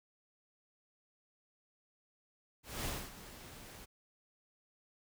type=noise with ADSR envelope; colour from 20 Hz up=pink; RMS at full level=-38 dBFS; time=2.63-3.86 s; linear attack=220 ms; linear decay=250 ms; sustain=-14 dB; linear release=21 ms; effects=none